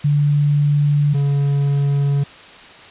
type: tone pair in turn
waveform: sine / triangle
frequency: 145.7 / 141.31 Hz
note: D3 / C#3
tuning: -13 / +34 cents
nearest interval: minor second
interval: 53 cents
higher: first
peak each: -12 dBFS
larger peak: neither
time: 0.04-1.14 / 1.14-2.24 s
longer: neither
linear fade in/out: 10 ms
effects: white hiss -40 dBFS RMS until 2.9 s + resampled to 8000 Hz